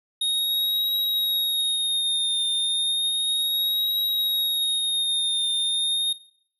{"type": "tone with vibrato", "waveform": "square", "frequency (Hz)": 3729, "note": "A#7", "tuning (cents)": 0, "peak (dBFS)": -22, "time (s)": [0.21, 6.13], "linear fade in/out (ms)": 5, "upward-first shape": "triangle", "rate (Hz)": 0.33, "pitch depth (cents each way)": 48, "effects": ["noise-tail reverb RT60 0.7 s tail -21 dB re dry"]}